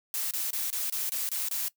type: noise bursts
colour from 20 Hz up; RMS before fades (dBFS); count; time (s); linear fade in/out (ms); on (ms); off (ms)
blue; -31; 8; 0.14-1.682; 0; 170; 26
effects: noise-tail reverb RT60 0.1 s tail -20 dB re dry